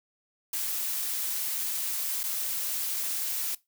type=noise with dropouts; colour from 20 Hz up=blue; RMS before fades=-31 dBFS; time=0.53-3.55 s; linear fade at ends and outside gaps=5 ms; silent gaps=2.233-2.237 s; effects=noise-tail reverb RT60 0.2 s tail -20 dB re dry